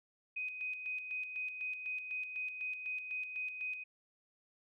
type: tone with tremolo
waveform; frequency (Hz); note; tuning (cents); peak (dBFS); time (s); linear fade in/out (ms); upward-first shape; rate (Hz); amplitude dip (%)
sine; 2506; D#7; +12; -36; 0.36-3.84; 10; square; 4; 50
effects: none